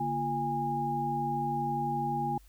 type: tone cluster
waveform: sine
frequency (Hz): 144.1 / 236.2 / 347.4 / 819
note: D3 / A#3 / F4 / G#5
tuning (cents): -33 / +23 / -9 / -24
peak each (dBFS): -36 / -37 / -39 / -30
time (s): 0-2.38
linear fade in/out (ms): 5
effects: added 49 Hz sine -54 dBFS peak until 2.48 s + white hiss -65 dBFS RMS until 2.48 s